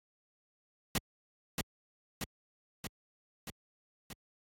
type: noise with echo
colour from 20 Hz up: pink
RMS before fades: -30 dBFS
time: 0.95-0.98 s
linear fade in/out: 2 ms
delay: 630 ms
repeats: 5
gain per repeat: -3 dB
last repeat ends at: 4.13 s
effects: high-pass 60 Hz 12 dB/octave + AAC 64 kbps